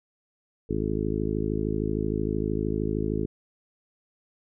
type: harmonic tone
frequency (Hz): 53.1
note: G#1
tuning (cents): +39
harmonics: 1 / 2 / 3 / 4 / 5 / 6 / 7 / 8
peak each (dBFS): -33 / -33 / -33 / -33 / -33 / -33 / -33 / -33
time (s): 0.69-3.26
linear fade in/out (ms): 10
effects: none